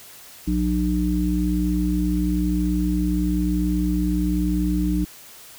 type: harmonic tone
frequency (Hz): 60.5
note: B1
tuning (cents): -35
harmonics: 1 / 3 / 5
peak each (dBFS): -23 / -23 / -23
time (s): 0.47-5.05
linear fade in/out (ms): 10
effects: white hiss -44 dBFS RMS until 5.58 s